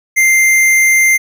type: tone with hard clipping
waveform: sine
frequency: 2093 Hz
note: C7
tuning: in tune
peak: -8 dBFS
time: 0.16-1.18 s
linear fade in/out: 20 ms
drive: 18 dB
effects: none